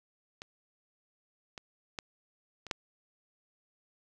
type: clicks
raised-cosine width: 0.2 ms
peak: -25 / -25 / -19 / -27 / -13 dBFS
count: 5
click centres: 0.419 / 1.578 / 1.988 / 2.667 / 2.712 s
effects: none